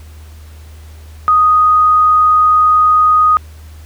sine tone, 1244.5 Hz, D#6, in tune, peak -6 dBFS, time 1.28-3.37 s, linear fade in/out 0 ms, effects added 77 Hz sine -32 dBFS peak until 3.85 s + pink hiss -45 dBFS RMS until 3.85 s

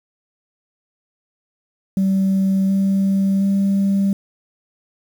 sine tone with pitch steps, 192.5 / 194.62 / 196.77 Hz, G3 / G3 / G3, -31 / -12 / +7 cents, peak -12 dBFS, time 1.97-4.13 s, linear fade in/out 2 ms, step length 720 ms, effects tanh soft clip ceiling -12 dBFS + 7-bit

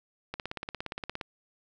click train, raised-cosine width 0.3 ms, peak -19 dBFS, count 16, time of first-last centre 0.34-1.212 s, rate 17.2 Hz, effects none

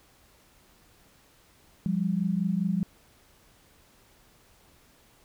sine tone pair together, 174.61 / 199.57 Hz, F3 / G3, 0 / +31 cents, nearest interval major second, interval 231 cents, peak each -27 dBFS, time 1.86-2.83 s, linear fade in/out 0 ms, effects pink hiss -60 dBFS RMS until 5.24 s

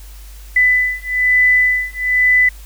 sine beating tone pair, 1997 / 1998.1 Hz, B6 / B6, +19 / +20 cents, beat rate 1.1 Hz, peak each -14 dBFS, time 0.56-2.49 s, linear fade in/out 5 ms, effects added 50 Hz sine -33 dBFS peak until 2.65 s + white hiss -44 dBFS RMS until 2.65 s

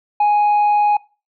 sine tone with tanh clipping, 831 Hz, G#5, 1 cent sharp, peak -12 dBFS, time 0.2-0.97 s, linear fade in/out 5 ms, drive 2 dB, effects noise-tail reverb RT60 0.3 s tail -20 dB re dry

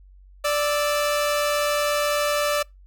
sawtooth tone pair together, 587.3 / 1318.4 Hz, D5 / E6, 0 / 0 cents, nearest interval octave + major second, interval 1400 cents, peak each -17 / -25 dBFS, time 0.44-2.63 s, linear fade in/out 10 ms, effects noise-tail reverb RT60 0.2 s tail -26 dB re dry + added 47 Hz sine -46 dBFS peak until 2.86 s

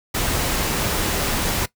pink noise, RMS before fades -22 dBFS, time 0.14-1.66 s, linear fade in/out 10 ms, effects noise-tail reverb RT60 0.1 s tail -18 dB re dry

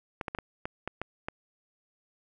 clicks, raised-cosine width 0.5 ms, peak -18 dBFS, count 8, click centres 0.212 / 0.282 / 0.349 / 0.387 / 0.655 / 0.876 / 1.016 / 1.285 s, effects none

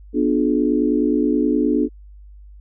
sine chord, B diminished seventh, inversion none, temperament just, 246.9 / 296.3 / 355.6 / 426.7 Hz, B3 / D4 / F4 / Ab4, 0 / +15 / +31 / +47 cents, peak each -20 / -18 / -24 / -23 dBFS, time 0.13-1.89 s, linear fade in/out 50 ms, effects added 50 Hz sine -39 dBFS peak until 2.6 s

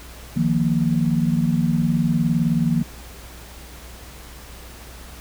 sine chord, Eb suspended second, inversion none, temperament just, 155.56 / 175.01 / 233.3 Hz, Eb3 / F3 / Bb3, 0 / +4 / +2 cents, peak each -21 dBFS, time 0.36-2.83 s, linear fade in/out 10 ms, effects added 60 Hz sine -40 dBFS peak until 5.2 s + pink hiss -42 dBFS RMS until 5.2 s

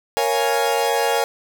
40% pulse chord, Bb minor seventh, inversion none, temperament equal, 466.2 / 554.4 / 698.5 / 830.6 Hz, Bb4 / Db5 / F5 / Ab5, 0 / 0 / 0 / 0 cents, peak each -21 / -23 / -25 / -21 dBFS, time 0.17-1.24 s, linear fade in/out 0 ms, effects none

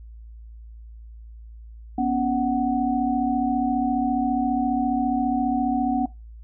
sine tone cluster, 244.5 / 279.2 / 744 Hz, B3 / C#4 / F#5, -17 / +13 / +9 cents, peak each -24 dBFS, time 1.98-6.06 s, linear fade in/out 5 ms, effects noise-tail reverb RT60 0.2 s tail -17 dB re dry + added 56 Hz sine -39 dBFS peak until 6.43 s

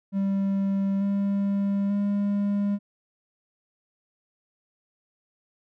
triangle tone with pitch steps, 196 / 199.2 / 202.4 Hz, G3 / G3 / G#3, 0 / +28 / -44 cents, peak -20 dBFS, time 0.12-2.79 s, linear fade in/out 50 ms, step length 890 ms, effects none

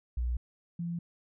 sine tone pair in turn, 60.4 / 170.84 Hz, B1 / F3, -38 / -38 cents, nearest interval octave + tritone, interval 1800 cents, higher second, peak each -28 / -32 dBFS, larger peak first, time 0.17-0.37 / 0.79-0.99 s, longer neither, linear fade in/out 5 ms, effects none

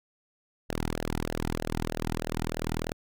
sawtooth tone with flanger, 40.16 Hz, E1, 44 cents flat, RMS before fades -32 dBFS, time 0.69-2.93 s, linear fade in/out 10 ms, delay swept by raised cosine 0.84 to 1.84 ms, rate 3.2 Hz, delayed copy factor -0.9, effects none

